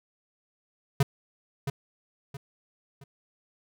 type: tone with echo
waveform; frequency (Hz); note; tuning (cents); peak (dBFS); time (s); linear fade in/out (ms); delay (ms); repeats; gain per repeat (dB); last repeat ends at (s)
square; 138.59; C#3; 0; -19; 1-1.03; 5; 670; 3; -9; 3.04
effects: none